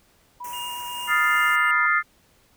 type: tone with vibrato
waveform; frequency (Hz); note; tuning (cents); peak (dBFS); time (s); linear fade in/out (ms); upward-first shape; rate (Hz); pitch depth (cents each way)
sine; 974; B5; -24; -32; 0.4-1.87; 10; sine; 8.3; 12
type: band-stop noise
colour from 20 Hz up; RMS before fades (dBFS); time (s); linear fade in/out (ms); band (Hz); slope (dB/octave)
white; -40; 0.44-1.56; 5; 3000 to 5400; 96
type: tone with tremolo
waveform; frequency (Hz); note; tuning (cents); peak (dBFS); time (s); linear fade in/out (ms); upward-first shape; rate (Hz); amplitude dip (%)
square; 2829; F7; +22; -32; 0.53-1.71; 2; triangle; 2.5; 55
type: chord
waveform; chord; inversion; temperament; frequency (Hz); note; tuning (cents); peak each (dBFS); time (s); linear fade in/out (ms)
sine; F dominant seventh; third; equal; 1244.5 / 1396.9 / 1760 / 2093; Eb6 / F6 / A6 / C7; 0 / 0 / 0 / 0; -23; 1.07-2.03; 50
effects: pink hiss -60 dBFS RMS until 2.56 s